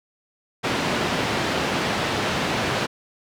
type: band-pass noise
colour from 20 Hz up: pink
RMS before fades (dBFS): -24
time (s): 0.63-2.87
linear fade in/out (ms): 20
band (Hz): 150 to 3900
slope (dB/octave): 12
effects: none